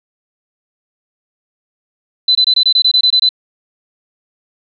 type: tone bursts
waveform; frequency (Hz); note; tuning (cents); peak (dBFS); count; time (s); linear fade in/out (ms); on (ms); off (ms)
sine; 4019; B7; +30; -7; 11; 2.28-3.291; 5; 71; 23
effects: none